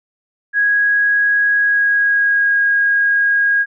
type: tone with pitch glide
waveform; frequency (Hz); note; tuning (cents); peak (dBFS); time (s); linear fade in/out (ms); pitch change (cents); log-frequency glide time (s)
sine; 1655 to 1636.9; G#6 to G#6; -6 to -26; -11; 0.53-3.66; 50; -20; 1.57-2.58
effects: none